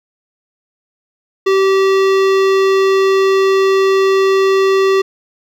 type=tone with hard clipping; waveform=sine; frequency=386.4 Hz; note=G4; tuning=25 cents flat; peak=-11 dBFS; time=1.46-5.02 s; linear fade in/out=10 ms; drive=18 dB; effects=none